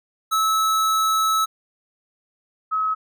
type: tone pair in turn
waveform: square / sine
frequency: 1300 / 1282.1 Hz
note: E6 / E6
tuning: -24 / -48 cents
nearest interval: unison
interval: 24 cents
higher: first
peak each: -18 / -19 dBFS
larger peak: first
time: 0.31-1.46 / 2.71-2.95 s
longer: first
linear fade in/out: 20 ms
effects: none